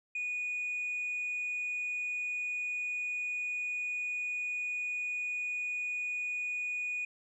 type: tone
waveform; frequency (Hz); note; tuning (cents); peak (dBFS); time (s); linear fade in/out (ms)
sine; 2465; D#7; -17; -31; 0.15-7.05; 5
effects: tanh soft clip ceiling -30 dBFS